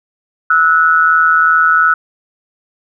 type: tone pair together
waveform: sine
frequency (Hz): 1308 / 1470.8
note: E6 / F#6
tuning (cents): -14 / -11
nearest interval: major second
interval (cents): 203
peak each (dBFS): -10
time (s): 0.5-1.94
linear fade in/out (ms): 5
effects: none